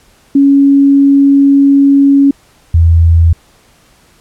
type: tone pair in turn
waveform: sine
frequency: 278.4 / 83.08 Hz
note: C#4 / E2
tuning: +8 / +14 cents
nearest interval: octave + major sixth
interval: 2094 cents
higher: first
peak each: -3 dBFS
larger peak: neither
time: 0.35-2.31 / 2.74-3.33 s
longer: first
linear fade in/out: 5 ms
effects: pink hiss -47 dBFS RMS until 4.2 s + low-pass 12000 Hz 12 dB/octave